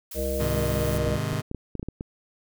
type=noise; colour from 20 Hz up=blue; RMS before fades=-38 dBFS; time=0.11-0.98 s; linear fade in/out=5 ms
type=harmonic tone; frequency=67.4 Hz; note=C#2; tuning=48 cents flat; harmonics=1 / 3 / 5 / 7 / 9; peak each=-29 / -36 / -36 / -31 / -30 dBFS; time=0.14-1.2 s; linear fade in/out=50 ms
type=chord; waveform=sawtooth; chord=Ab major; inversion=none; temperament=just; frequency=103.83 / 129.78 / 155.74 Hz; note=Ab2 / C3 / Eb3; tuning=0 / -14 / +2 cents; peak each=-26 dBFS; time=0.39-1.42 s; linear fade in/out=20 ms
type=clicks; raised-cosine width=3 ms; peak=-19 dBFS; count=10; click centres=0.95 / 1.075 / 1.33 / 1.514 / 1.547 / 1.753 / 1.796 / 1.829 / 1.886 / 2.009 s
effects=none